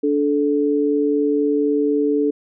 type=tone pair together; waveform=sine; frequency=290.8 / 434.8 Hz; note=D4 / A4; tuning=-17 / -21 cents; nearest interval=perfect fifth; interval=696 cents; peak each=-18 dBFS; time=0.03-2.31 s; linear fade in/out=10 ms; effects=none